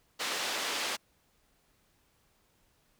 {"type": "band-pass noise", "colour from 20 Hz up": "white", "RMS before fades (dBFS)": -34, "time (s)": [0.19, 0.97], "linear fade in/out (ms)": 20, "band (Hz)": [330, 4600], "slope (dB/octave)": 12, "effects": ["pink hiss -70 dBFS RMS until 2.99 s"]}